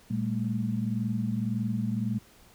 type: tone cluster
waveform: sine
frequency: 116.9 / 200.4 / 222.2 Hz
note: A#2 / G3 / A3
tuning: +5 / +38 / +17 cents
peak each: -31 dBFS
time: 0.1-2.19 s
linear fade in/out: 10 ms
effects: pink hiss -57 dBFS RMS until 2.54 s